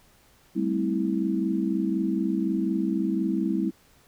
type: chord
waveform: sine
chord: A minor seventh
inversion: third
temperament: equal with one note detuned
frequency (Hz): 196 / 220 / 261.6 / 325.5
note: G3 / A3 / C4 / E4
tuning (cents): 0 / 0 / 0 / -22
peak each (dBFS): -27 / -31 / -30 / -27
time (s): 0.55-3.71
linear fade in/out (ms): 20
effects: pink hiss -59 dBFS RMS until 4.07 s